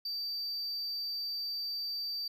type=tone; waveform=triangle; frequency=4644 Hz; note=D8; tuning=20 cents flat; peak=-33 dBFS; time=0.05-2.28 s; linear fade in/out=5 ms; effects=none

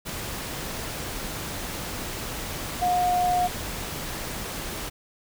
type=tone in noise; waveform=sine; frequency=718 Hz; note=F5; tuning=48 cents sharp; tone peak=-20 dBFS; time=2.81-3.48 s; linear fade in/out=20 ms; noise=pink; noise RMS=-33 dBFS; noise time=0.05-4.9 s; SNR=+10 dB; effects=none

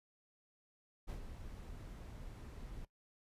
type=noise with ADSR envelope; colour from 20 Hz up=brown; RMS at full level=-42 dBFS; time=1.07-2.85 s; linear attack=26 ms; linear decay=100 ms; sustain=-7 dB; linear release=3 ms; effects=noise-tail reverb RT60 0.1 s tail -19 dB re dry + resampled to 32000 Hz

